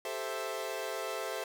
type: chord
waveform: sawtooth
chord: A minor seventh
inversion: third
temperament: equal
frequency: 392 / 440 / 523.3 / 659.3 Hz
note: G4 / A4 / C5 / E5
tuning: 0 / 0 / 0 / 0 cents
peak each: -39 / -37 / -36 / -36 dBFS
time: 0.05-1.44 s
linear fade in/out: 2 ms
effects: 11-bit